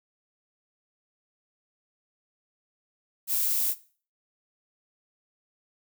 violet noise, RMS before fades -26 dBFS, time 3.27-3.75 s, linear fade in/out 50 ms, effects noise-tail reverb RT60 0.4 s tail -17 dB re dry

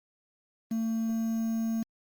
triangle tone with quantisation, 225 Hz, A3, 39 cents sharp, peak -25 dBFS, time 0.71-1.83 s, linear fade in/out 5 ms, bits 8, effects Opus 24 kbps

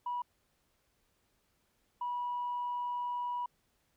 sine tone bursts at uneven times, 975 Hz, B5, 23 cents flat, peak -32 dBFS, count 2, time 0.06-0.22 / 2.01-3.46 s, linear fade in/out 5 ms, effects tanh soft clip ceiling -29 dBFS + pink hiss -75 dBFS RMS until 3.96 s

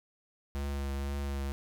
square tone with vibrato, 69.7 Hz, C#2, 10 cents sharp, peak -33 dBFS, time 0.55-1.52 s, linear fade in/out 0 ms, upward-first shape triangle, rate 2 Hz, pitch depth 25 cents each way, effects none

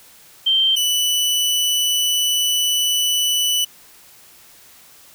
sine / sawtooth tone pair in turn, 3136 / 2974 Hz, G7 / F#7, 0 / +8 cents, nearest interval minor second, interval 92 cents, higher first, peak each -13 dBFS, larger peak neither, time 0.46-0.76 / 0.76-3.65 s, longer second, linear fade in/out 10 ms, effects white hiss -47 dBFS RMS until 5.14 s

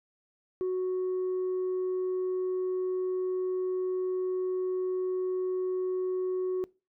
sine tone, 369.5 Hz, F#4, 2 cents flat, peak -25 dBFS, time 0.61-6.64 s, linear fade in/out 0 ms, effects noise-tail reverb RT60 0.3 s tail -24 dB re dry + tanh soft clip ceiling -26 dBFS

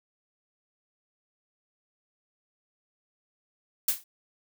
blue noise with exponential decay, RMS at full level -20 dBFS, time 3.88-4.04 s, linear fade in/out 5 ms, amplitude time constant 34 ms, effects none

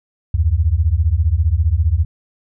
sine beating tone pair, 73.3 / 88.3 Hz, D2 / F2, -3 / +20 cents, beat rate 15 Hz, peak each -15 dBFS, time 0.34-2.05 s, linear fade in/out 5 ms, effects none

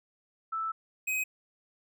sine / square tone pair in turn, 1318.5 / 2523 Hz, E6 / D#7, 0 / +23 cents, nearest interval major seventh, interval 1123 cents, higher second, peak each -30 / -29 dBFS, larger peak second, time 0.52-0.72 / 1.07-1.24 s, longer first, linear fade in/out 10 ms, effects none

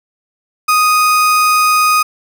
35% pulse tone, 1244.5 Hz, D#6, in tune, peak -7 dBFS, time 0.68-2.03 s, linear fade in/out 10 ms, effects none

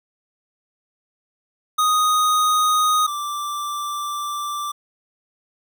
square tone pair in turn, 1244.5 / 1174.7 Hz, D#6 / D6, 0 / 0 cents, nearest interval minor second, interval 100 cents, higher first, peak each -16 / -25 dBFS, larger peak first, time 1.78-3.07 / 3.07-4.72 s, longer second, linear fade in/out 10 ms, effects none

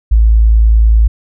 sine tone, 55 Hz, A1, in tune, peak -4 dBFS, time 0.11-1.08 s, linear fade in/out 10 ms, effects none

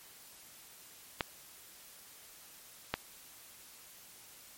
clicks, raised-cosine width 0.3 ms, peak -14 dBFS, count 2, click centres 1.208 / 2.94 s, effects white hiss -55 dBFS RMS until 4.57 s + MP3 64 kbps

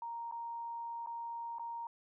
sine tone with dropouts, 932.3 Hz, A#5, in tune, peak -39 dBFS, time 0.02-1.87 s, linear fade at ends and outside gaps 2 ms, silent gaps 0.313-0.322 / 1.062-1.071 / 1.585-1.595 s, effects none

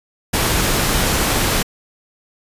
pink noise, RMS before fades -17 dBFS, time 0.33-1.63 s, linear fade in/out 10 ms, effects resampled to 32000 Hz

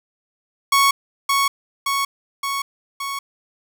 sawtooth tone with echo, 1108.7 Hz, C#6, in tune, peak -9 dBFS, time 0.72-0.91 s, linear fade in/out 5 ms, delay 570 ms, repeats 4, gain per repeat -3 dB, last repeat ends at 3.19 s, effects none

